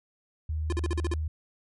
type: tone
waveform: sine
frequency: 77.78 Hz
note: D#2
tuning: in tune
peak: -27 dBFS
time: 0.49-1.28 s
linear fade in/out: 5 ms
type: tone bursts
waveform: square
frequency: 347.3 Hz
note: F4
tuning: 10 cents flat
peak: -29 dBFS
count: 7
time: 0.7-1.138 s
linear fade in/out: 0 ms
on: 24 ms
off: 45 ms
effects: MP3 48 kbps